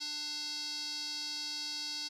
square tone with band-pass filter, 297.7 Hz, D4, 24 cents sharp, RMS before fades -39 dBFS, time 0-2.09 s, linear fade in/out 20 ms, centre 4700 Hz, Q 6.9, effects none

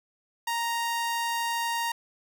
sawtooth tone, 932.3 Hz, A#5, in tune, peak -23 dBFS, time 0.47-1.92 s, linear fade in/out 5 ms, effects none

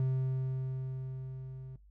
triangle tone with level ramp, 130.81 Hz, C3, in tune, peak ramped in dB -25 to -41 dBFS, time 0-1.76 s, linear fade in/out 2 ms, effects noise-tail reverb RT60 0.2 s tail -20 dB re dry + added 50 Hz sine -56 dBFS peak until 1.9 s

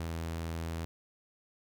sawtooth tone, 82.41 Hz, E2, in tune, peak -31 dBFS, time 0-0.85 s, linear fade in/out 0 ms, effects none

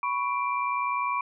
sine tone cluster, 990 / 1110 / 2357 Hz, B5 / C#6 / D7, +4 / +2 / +6 cents, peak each -29 / -28 / -33 dBFS, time 0.03-1.21 s, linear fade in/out 2 ms, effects none

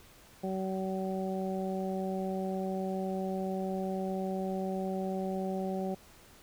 harmonic tone, 189.7 Hz, F#3, 43 cents sharp, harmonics 1 / 2 / 3 / 4, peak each -34 / -37 / -39 / -40 dBFS, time 0.43-5.95 s, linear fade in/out 10 ms, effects pink hiss -57 dBFS RMS until 6.42 s

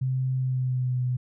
sine tone with pitch glide, 130.1 to 125.6 Hz, C3 to B2, -9 to +30 cents, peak -23 dBFS, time 0.01-1.17 s, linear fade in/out 10 ms, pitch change -61 cents, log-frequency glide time 0.35-1.02 s, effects none

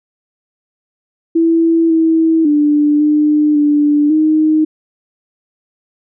sine tone with pitch steps, 330 / 324 / 295.6 / 300 / 294.2 / 310.8 Hz, E4 / E4 / D4 / D4 / D4 / D#4, +2 / -30 / +11 / +37 / +3 / -2 cents, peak -8 dBFS, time 1.35-4.65 s, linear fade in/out 10 ms, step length 550 ms, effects none

